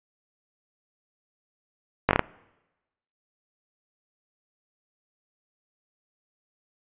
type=slowing click train; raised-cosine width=0.5 ms; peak=-3 dBFS; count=5; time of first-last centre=2.09-2.193 s; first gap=19 ms; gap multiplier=1.21; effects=noise-tail reverb RT60 1.0 s tail -23 dB re dry + resampled to 8000 Hz